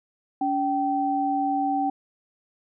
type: tone pair together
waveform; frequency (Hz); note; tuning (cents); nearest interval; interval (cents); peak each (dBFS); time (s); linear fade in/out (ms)
sine; 283.8 / 774.5; C#4 / G5; +41 / -21; octave + perfect fourth; 1738; -26 / -23; 0.41-1.9; 5
effects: none